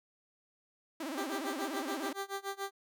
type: tone with vibrato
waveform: sawtooth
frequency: 293.7 Hz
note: D4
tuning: in tune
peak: -33 dBFS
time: 1-2.13 s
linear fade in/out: 5 ms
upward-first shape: sine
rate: 17 Hz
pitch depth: 220 cents each way
type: tone with tremolo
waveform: 15% pulse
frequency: 394.1 Hz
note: G4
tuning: 9 cents sharp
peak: -28 dBFS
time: 1.17-2.71 s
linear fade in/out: 10 ms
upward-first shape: sine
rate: 7 Hz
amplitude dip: 95%
effects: none